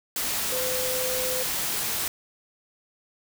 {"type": "tone in noise", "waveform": "sine", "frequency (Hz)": 510, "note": "C5", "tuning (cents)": -44, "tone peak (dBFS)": -29, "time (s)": [0.52, 1.43], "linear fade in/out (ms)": 2, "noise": "white", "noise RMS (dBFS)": -28, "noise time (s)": [0.16, 2.08], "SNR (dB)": -4, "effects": []}